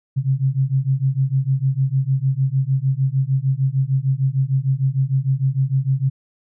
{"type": "beating tone pair", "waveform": "sine", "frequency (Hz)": [130.81, 137.41], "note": ["C3", "C#3"], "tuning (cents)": [0, -15], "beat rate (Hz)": 6.6, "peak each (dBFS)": -19, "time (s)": [0.16, 6.1], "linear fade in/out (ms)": 20, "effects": []}